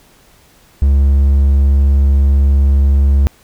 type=tone; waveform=triangle; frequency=69.3 Hz; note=C#2; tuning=in tune; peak=-5 dBFS; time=0.82-3.27 s; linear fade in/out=0 ms; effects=pink hiss -48 dBFS RMS until 3.43 s